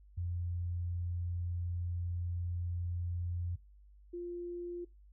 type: tone pair in turn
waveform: sine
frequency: 87.31 / 349.2 Hz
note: F2 / F4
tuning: 0 / 0 cents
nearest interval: 2 octaves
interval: 2400 cents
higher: second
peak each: -34 / -38 dBFS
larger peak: first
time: 0.17-3.56 / 4.13-4.85 s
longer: first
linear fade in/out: 10 ms
effects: noise-tail reverb RT60 0.2 s tail -20 dB re dry + added 50 Hz sine -56 dBFS peak until 5.12 s